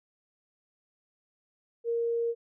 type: tone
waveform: sine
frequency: 466.2 Hz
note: A#4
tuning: in tune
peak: -26 dBFS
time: 1.84-2.35 s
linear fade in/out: 50 ms
effects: none